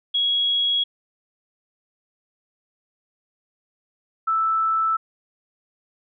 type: tone pair in turn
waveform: sine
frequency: 3322 / 1318.3 Hz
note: G#7 / E6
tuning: 0 / 0 cents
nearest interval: octave + major third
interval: 1600 cents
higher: first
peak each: -18 dBFS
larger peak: neither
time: 0.14-0.84 / 4.27-4.97 s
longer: neither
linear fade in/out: 10 ms
effects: none